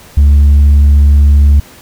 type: tone with tanh clipping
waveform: triangle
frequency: 71.8 Hz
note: D2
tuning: 39 cents flat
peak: -3 dBFS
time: 0.17-1.6 s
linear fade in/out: 5 ms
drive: 7 dB
effects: pink hiss -37 dBFS RMS until 1.81 s